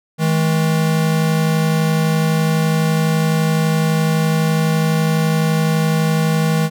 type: tone pair together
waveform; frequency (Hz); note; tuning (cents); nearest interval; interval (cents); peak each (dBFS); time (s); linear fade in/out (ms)
square; 160 / 211.9; D#3 / G#3; +49 / +35; perfect fourth; 486; -15 / -22; 0.18-6.7; 50
effects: none

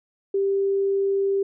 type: tone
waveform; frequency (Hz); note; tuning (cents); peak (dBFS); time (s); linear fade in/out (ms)
sine; 393.5; G4; +7; -19; 0.34-1.43; 5
effects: none

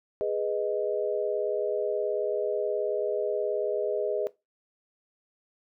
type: chord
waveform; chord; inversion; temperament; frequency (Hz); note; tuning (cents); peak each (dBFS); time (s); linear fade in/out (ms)
sine; G# minor; none; equal; 415.3 / 493.9 / 622.3; G#4 / B4 / D#5; 0 / 0 / 0; -29 / -31 / -30; 0.21-4.27; 0
effects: noise-tail reverb RT60 0.2 s tail -18 dB re dry

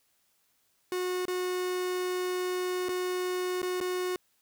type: tone with dropouts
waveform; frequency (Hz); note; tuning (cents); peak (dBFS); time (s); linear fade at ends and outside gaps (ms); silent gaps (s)
45% pulse; 364.2; F#4; -27; -29; 0.92-4.16; 1; 1.254-1.281 / 2.886-2.891 / 3.618-3.629 / 3.803-3.811
effects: white hiss -71 dBFS RMS until 4.41 s

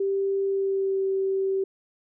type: tone with pitch glide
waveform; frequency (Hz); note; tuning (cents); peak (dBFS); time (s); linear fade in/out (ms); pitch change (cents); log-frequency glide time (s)
sine; 392 to 385.9; G4 to G4; 0 to -27; -22; 0-1.64; 5; -27; 0.45-1.04
effects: none

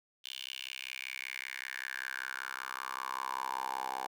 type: tone with high-pass filter sweep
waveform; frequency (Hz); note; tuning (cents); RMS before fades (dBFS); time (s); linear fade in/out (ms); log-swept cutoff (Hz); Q
10% pulse; 65.2; C2; -5; -40; 0.24-4.07; 10; 3200 to 760; 5.3
effects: none

